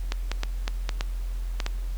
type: clicks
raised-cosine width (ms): 0.2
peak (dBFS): -11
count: 8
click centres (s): 0.121 / 0.316 / 0.434 / 0.679 / 0.892 / 1.009 / 1.602 / 1.664
effects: added 43 Hz sine -27 dBFS peak until 1.97 s + pink hiss -51 dBFS RMS until 1.97 s